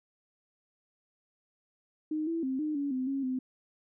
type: tone with pitch steps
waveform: sine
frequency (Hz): 308.9 / 330.9 / 263.1 / 305.2 / 283.3 / 257.6 / 273.3 / 257.3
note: D#4 / E4 / C4 / D#4 / C#4 / C4 / C#4 / C4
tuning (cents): -12 / +7 / +10 / -33 / +38 / -27 / -24 / -29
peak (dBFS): -29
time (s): 2.11-3.39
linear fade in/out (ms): 5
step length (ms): 160
effects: none